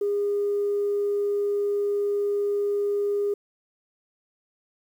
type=tone; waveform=sine; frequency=407.4 Hz; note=G#4; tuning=33 cents flat; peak=-21 dBFS; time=0.01-3.34 s; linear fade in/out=5 ms; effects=tanh soft clip ceiling -17 dBFS + 9-bit